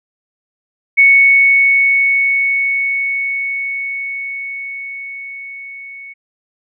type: tone with level ramp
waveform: sine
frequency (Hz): 2217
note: C#7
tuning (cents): 0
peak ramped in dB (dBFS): -4 to -30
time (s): 0.97-6.14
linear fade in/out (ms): 20
effects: none